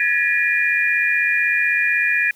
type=tone cluster; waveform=sine; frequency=1682 / 1778 / 1936 / 2416 Hz; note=G#6 / A6 / B6 / D7; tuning=+22 / +18 / -35 / +48 cents; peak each=-20 / -24 / -23 / -19 dBFS; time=0-2.31 s; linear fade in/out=2 ms; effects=white hiss -53 dBFS RMS until 2.35 s